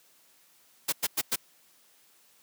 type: noise bursts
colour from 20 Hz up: white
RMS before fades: -27 dBFS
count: 4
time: 0.88-1.36 s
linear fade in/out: 10 ms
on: 45 ms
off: 100 ms
effects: white hiss -62 dBFS RMS until 2.42 s + high-pass 150 Hz 12 dB/octave